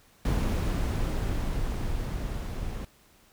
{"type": "noise with level ramp", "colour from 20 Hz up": "brown", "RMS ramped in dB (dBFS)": [-25, -34], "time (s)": [0.25, 2.85], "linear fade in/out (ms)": 2, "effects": ["pink hiss -60 dBFS RMS until 3.32 s"]}